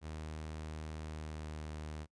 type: tone with pitch glide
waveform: sawtooth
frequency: 77.78 to 76.75 Hz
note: D#2 to D#2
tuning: 0 to -23 cents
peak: -38 dBFS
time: 0.01-2.07 s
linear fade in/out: 50 ms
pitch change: -23 cents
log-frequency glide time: 0.99-1.69 s
effects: noise-tail reverb RT60 0.1 s tail -22 dB re dry + resampled to 22050 Hz